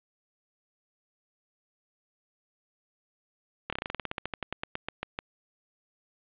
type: slowing click train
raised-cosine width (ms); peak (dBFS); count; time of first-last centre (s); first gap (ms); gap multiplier
0.3; -15; 21; 3.7-5.189; 26; 1.1
effects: resampled to 8000 Hz + 8-bit